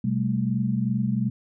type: tone cluster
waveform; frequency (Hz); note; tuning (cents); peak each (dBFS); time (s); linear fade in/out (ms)
sine; 127.4 / 194.9 / 217.7; C3 / G3 / A3; -46 / -10 / -18; -26; 0.04-1.3; 5
effects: none